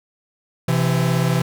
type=tone pair together; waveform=45% pulse; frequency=129.8 / 166.68 Hz; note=C3 / E3; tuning=-13 / +19 cents; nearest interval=major third; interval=432 cents; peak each=-19 dBFS; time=0.68-1.42 s; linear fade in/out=5 ms; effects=none